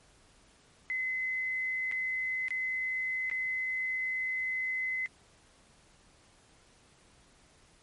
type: tone with dropouts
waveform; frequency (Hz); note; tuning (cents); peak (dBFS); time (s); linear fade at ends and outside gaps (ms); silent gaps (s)
sine; 2040; C7; -44; -30; 0.9-5.06; 0; 1.914-1.922 / 2.483-2.506 / 3.299-3.313
effects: pink hiss -62 dBFS RMS until 7.82 s + MP3 48 kbps